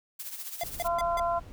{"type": "noise with tremolo", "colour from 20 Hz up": "blue", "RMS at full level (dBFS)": -37, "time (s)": [0.19, 0.88], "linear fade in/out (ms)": 10, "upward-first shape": "sine", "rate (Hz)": 15, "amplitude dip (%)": 60}
{"type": "tone bursts", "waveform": "square", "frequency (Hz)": 688, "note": "F5", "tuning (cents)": -26, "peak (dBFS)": -29, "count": 4, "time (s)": [0.61, 1.198], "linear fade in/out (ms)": 2, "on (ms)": 27, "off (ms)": 160}
{"type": "noise", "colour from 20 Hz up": "brown", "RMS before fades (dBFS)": -44, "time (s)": [0.63, 1.52], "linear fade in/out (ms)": 0}
{"type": "harmonic tone", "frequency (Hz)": 342.1, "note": "F4", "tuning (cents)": -36, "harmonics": [2, 3, 4], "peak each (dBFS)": [-27, -30, -36], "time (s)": [0.84, 1.4], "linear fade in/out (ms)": 20}
{"effects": []}